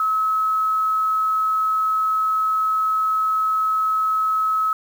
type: tone with quantisation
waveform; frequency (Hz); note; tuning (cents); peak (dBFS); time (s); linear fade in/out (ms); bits
sine; 1288; E6; -41; -17; 0-4.73; 2; 7
effects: none